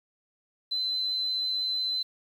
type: tone with amplitude modulation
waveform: sine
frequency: 4047 Hz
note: B7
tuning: 42 cents sharp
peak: -25 dBFS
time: 0.71-2.03 s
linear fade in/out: 10 ms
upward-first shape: sine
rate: 96 Hz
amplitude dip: 30%
effects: 9-bit